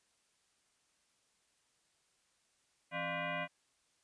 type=tone with frequency modulation; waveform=sine; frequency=698.5 Hz; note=F5; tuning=in tune; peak=-35 dBFS; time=2.91-3.48 s; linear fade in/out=50 ms; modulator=433 Hz; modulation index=4.3; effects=white hiss -75 dBFS RMS until 4.03 s + resampled to 22050 Hz